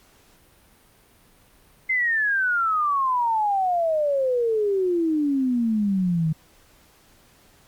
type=exponential sweep; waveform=sine; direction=down; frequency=2093 to 154.3 Hz; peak=-19 dBFS; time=1.89-6.33 s; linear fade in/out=10 ms; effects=pink hiss -56 dBFS RMS until 7.67 s + Opus 48 kbps